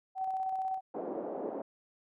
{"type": "tone with tremolo", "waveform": "sine", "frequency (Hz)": 760, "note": "F#5", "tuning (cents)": 46, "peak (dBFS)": -30, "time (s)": [0.15, 0.81], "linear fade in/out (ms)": 50, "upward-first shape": "square", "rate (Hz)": 16, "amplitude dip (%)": 30}
{"type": "band-pass noise", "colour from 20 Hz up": "white", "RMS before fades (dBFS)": -38, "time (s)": [0.94, 1.62], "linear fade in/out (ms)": 5, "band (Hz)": [260, 640], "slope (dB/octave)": 24}
{"effects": []}